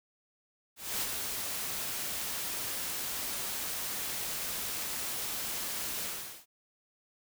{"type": "noise with ADSR envelope", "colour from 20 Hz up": "white", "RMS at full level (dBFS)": -32, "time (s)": [0.76, 6.46], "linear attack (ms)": 250, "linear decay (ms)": 48, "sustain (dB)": -4, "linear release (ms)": 430, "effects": []}